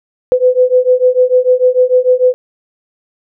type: beating tone pair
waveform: sine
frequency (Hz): 501 / 507.7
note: B4 / B4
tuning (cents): +25 / +48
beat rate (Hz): 6.7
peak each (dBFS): -10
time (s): 0.32-2.34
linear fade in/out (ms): 0
effects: none